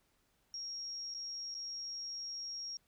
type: tone with dropouts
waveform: sine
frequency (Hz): 5588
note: F8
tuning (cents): 0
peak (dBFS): -40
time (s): 0.54-2.77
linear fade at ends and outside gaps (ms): 1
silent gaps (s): 1.14-1.147 / 1.543-1.549
effects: pink hiss -75 dBFS RMS until 2.87 s